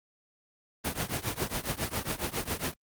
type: noise with tremolo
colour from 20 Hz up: pink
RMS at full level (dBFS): -28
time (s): 0.84-2.74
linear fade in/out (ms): 10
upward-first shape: triangle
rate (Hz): 7.3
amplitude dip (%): 95
effects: high-pass 60 Hz 12 dB/octave + Opus 24 kbps